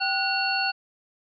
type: tone cluster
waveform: sine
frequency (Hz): 779 / 1464 / 2743 / 4407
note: G5 / F#6 / F7 / C#8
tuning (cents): -11 / -19 / -32 / -11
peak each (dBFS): -28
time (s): 0-0.72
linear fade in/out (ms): 20
effects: none